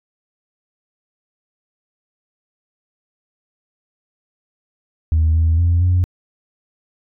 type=tone with pitch steps; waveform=sine; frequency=79.5 / 81.3 / 85.8 / 90.1 Hz; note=D#2 / E2 / F2 / F#2; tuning=+38 / -23 / -30 / -45 cents; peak=-10 dBFS; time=5.12-6.04 s; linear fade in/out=0 ms; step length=230 ms; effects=tanh soft clip ceiling -9 dBFS